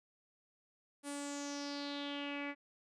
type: tone with low-pass filter sweep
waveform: sawtooth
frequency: 285.6 Hz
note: D4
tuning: 48 cents flat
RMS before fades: -42 dBFS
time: 1.03-2.55 s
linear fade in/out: 50 ms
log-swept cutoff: 9800 to 2100 Hz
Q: 5
effects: none